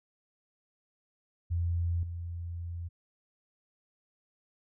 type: tone with level steps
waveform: sine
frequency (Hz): 85.6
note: F2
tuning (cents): -34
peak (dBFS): -27 / -35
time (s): 1.5-2.89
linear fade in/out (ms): 20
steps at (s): 2.03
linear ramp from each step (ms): 2
effects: none